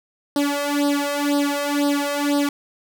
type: tone with flanger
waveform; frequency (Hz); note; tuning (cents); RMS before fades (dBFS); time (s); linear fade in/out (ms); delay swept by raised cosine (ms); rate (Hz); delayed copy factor
sawtooth; 287.1; D4; -39; -21; 0.36-2.49; 2; 0.21 to 1.61; 2; +0.95
effects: none